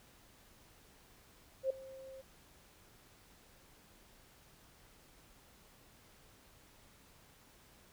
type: tone with ADSR envelope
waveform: sine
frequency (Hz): 531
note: C5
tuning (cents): +25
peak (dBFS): -28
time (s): 1.63-2.22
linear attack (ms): 71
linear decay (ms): 5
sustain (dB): -20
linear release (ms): 18
effects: pink hiss -63 dBFS RMS until 7.92 s